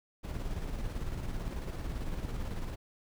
brown noise with tremolo, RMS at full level -35 dBFS, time 0.23-2.76 s, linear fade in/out 20 ms, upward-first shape square, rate 18 Hz, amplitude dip 35%, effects none

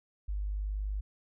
sine tone, 50.5 Hz, G#1, 48 cents flat, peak -31 dBFS, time 0.28-1.01 s, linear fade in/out 10 ms, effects none

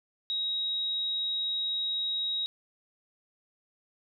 sine tone, 3804 Hz, A#7, 34 cents sharp, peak -28 dBFS, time 0.3-2.46 s, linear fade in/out 0 ms, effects none

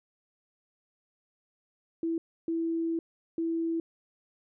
sine tone bursts at uneven times, 330 Hz, E4, 2 cents sharp, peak -27 dBFS, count 3, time 2.03-2.18 / 2.48-2.99 / 3.38-3.8 s, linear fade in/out 2 ms, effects none

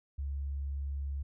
sine tone, 69.8 Hz, C#2, 13 cents sharp, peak -33 dBFS, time 0.18-1.23 s, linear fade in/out 10 ms, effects none

